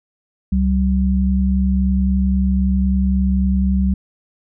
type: tone pair together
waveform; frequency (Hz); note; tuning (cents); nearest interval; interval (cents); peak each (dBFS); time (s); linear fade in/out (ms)
sine; 67.7 / 191.48; C#2 / G3; -40 / -40; octave + tritone; 1800; -16; 0.52-3.94; 5
effects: none